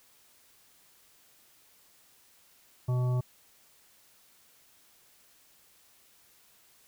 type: harmonic tone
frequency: 125 Hz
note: B2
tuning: 21 cents sharp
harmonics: 1 / 3 / 5 / 7 / 9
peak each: -25 / -41 / -42 / -47 / -47 dBFS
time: 2.88-3.21 s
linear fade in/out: 10 ms
effects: white hiss -62 dBFS RMS until 6.87 s